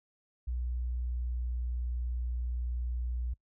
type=tone with pitch glide; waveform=sine; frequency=61 to 60.61 Hz; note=B1 to B1; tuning=-21 to -32 cents; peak=-31 dBFS; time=0.47-3.34 s; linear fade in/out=10 ms; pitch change=-11 cents; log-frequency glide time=0.95-1.53 s; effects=noise-tail reverb RT60 0.1 s tail -22 dB re dry